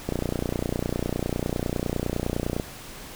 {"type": "click train", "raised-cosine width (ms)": 2, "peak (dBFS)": -12, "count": 76, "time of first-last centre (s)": [0.09, 2.598], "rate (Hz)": 29.9, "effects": ["pink hiss -41 dBFS RMS until 3.15 s"]}